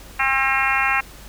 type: harmonic tone with a mistuned harmonic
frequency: 267.9 Hz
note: C4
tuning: 41 cents sharp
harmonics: 3 / 4 / 5 / 6 / 7 / 8 / 9 / 10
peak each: -25 / -25 / -25 / -25 / -25 / -25 / -25 / -25 dBFS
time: 0.19-1.01 s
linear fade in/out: 10 ms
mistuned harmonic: 10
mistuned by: +28 cents
effects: added 50 Hz sine -41 dBFS peak until 1.28 s + pink hiss -43 dBFS RMS until 1.28 s